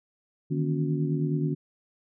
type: tone cluster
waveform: sine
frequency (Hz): 151.4 / 160.9 / 236.9 / 278.5 / 364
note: D#3 / E3 / A#3 / C#4 / F#4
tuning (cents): -47 / -42 / +28 / +8 / -28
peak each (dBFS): -26 / -34 / -35 / -31 / -34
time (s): 0.5-1.55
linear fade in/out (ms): 20
effects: none